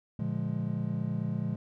triangle chord, Bb dominant seventh, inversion none, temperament just, 116.54 / 145.68 / 174.81 / 209.8 Hz, Bb2 / D3 / F3 / Ab3, 0 / -14 / +2 / +18 cents, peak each -33 dBFS, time 0.19-1.56 s, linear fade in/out 5 ms, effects none

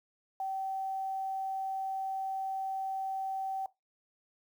sine tone with quantisation, 770 Hz, G5, 31 cents flat, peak -32 dBFS, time 0.4-3.66 s, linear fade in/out 2 ms, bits 10, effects noise-tail reverb RT60 0.2 s tail -19 dB re dry

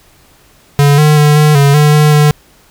square tone with pitch steps, 143.1 / 151.3 / 148.8 / 151.1 / 140.9 / 149.3 / 150.6 / 149 Hz, D3 / D#3 / D3 / D3 / C#3 / D3 / D3 / D3, -45 / -48 / +23 / +50 / +29 / +29 / +44 / +25 cents, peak -5 dBFS, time 0.79-2.31 s, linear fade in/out 0 ms, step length 190 ms, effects pink hiss -46 dBFS RMS until 2.7 s

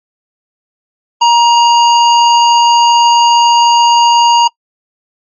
square tone, 944 Hz, A#5, 22 cents sharp, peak -5 dBFS, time 1.21-4.48 s, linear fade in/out 10 ms, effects noise-tail reverb RT60 0.1 s tail -24 dB re dry + MP3 32 kbps

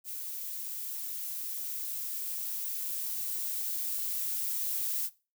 violet noise with level ramp, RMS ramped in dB -39 to -32 dBFS, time 0.04-5.1 s, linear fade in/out 50 ms, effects noise-tail reverb RT60 0.3 s tail -19 dB re dry

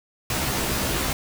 pink noise with comb filter, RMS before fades -25 dBFS, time 0.3-1.13 s, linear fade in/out 2 ms, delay 15 ms, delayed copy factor +0.95, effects none

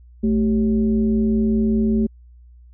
sine tone with frequency modulation, 220 Hz, A3, in tune, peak -15 dBFS, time 0.23-2.07 s, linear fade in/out 10 ms, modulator 165 Hz, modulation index 0.66, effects added 60 Hz sine -43 dBFS peak until 2.73 s

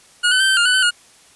25% pulse tone with pitch steps, 1443 / 1512 / 1557 / 1547 / 1409 / 1492 / 1522 / 1435 Hz, F#6 / F#6 / G6 / G6 / F6 / F#6 / F#6 / F6, -44 / +37 / -12 / -23 / +15 / +14 / +48 / +47 cents, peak -9 dBFS, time 0.23-0.91 s, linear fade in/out 20 ms, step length 85 ms, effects white hiss -49 dBFS RMS until 1.35 s + resampled to 24000 Hz

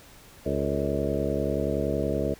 harmonic tone with a mistuned harmonic, 70.5 Hz, C#2, 30 cents sharp, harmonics 1 / 2 / 3 / 4 / 5 / 6 / 7 / 8 / 9, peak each -33 / -33 / -33 / -33 / -33 / -33 / -33 / -33 / -33 dBFS, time 0.45-2.35 s, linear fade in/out 20 ms, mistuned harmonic 7, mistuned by -68 cents, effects pink hiss -51 dBFS RMS until 2.39 s

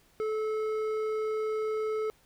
sine tone with hard clipping, 433.8 Hz, A4, 25 cents flat, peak -30 dBFS, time 0.2-2.1 s, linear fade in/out 0 ms, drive 8 dB, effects pink hiss -64 dBFS RMS until 2.25 s

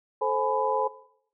sine tone cluster, 436.3 / 526 / 844 / 998 Hz, A4 / C5 / G#5 / B5, -15 / +9 / +28 / +18 cents, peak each -29 dBFS, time 0.21-0.88 s, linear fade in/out 10 ms, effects noise-tail reverb RT60 0.7 s tail -18 dB re dry

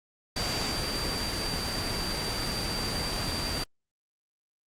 sine tone in noise, 4689 Hz, D8, 4 cents flat, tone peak -33 dBFS, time 0.36-3.64 s, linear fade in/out 5 ms, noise pink, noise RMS -31 dBFS, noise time 0.36-3.64 s, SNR -5 dB, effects low-pass 10000 Hz 12 dB/octave + Opus 48 kbps

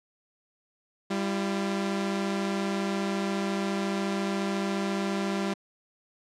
sawtooth tone pair together, 197.19 / 340 Hz, G3 / F4, +10 / -46 cents, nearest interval major sixth, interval 944 cents, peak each -24 / -29 dBFS, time 1.1-5.54 s, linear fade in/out 10 ms, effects low-pass 7000 Hz 12 dB/octave

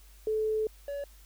sine / triangle tone pair in turn, 434.2 / 567.3 Hz, A4 / C#5, -23 / +40 cents, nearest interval perfect fourth, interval 463 cents, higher second, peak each -26 / -31 dBFS, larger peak first, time 0.27-0.67 / 0.88-1.04 s, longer first, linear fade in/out 2 ms, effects added 50 Hz sine -52 dBFS peak until 1.25 s + white hiss -60 dBFS RMS until 1.25 s

